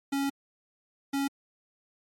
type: tone pair in turn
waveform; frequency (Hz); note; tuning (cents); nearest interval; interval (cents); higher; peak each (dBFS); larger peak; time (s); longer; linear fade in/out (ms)
square; 277.2 / 277.2; C#4 / C#4; 0 / 0; unison; 0; neither; -27; neither; 0.12-0.3 / 1.13-1.28; first; 10
effects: MP3 64 kbps